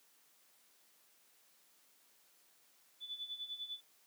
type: tone with tremolo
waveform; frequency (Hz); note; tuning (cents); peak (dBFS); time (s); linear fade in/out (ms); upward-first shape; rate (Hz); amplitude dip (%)
sine; 3477; A7; -21; -39; 3-3.81; 50; sine; 10; 75
effects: white hiss -69 dBFS RMS until 4.06 s + high-pass 200 Hz 12 dB/octave